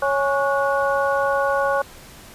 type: harmonic tone with a mistuned harmonic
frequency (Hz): 277.2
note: C#4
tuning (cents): 0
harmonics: 2 / 3 / 4 / 5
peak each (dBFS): -20 / -25 / -24 / -25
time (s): 0.02-1.82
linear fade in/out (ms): 5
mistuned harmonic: 5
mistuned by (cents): +88
effects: pink hiss -43 dBFS RMS until 2.34 s + resampled to 32000 Hz